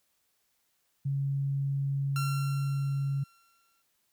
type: tone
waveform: sine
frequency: 138.59 Hz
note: C#3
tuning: in tune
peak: -27 dBFS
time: 1.05-3.24 s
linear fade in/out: 10 ms
type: tone with exponential decay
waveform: sawtooth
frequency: 1366 Hz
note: F6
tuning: 39 cents flat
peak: -29 dBFS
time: 2.16-3.82 s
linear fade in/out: 1 ms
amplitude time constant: 360 ms
effects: white hiss -74 dBFS RMS until 4.12 s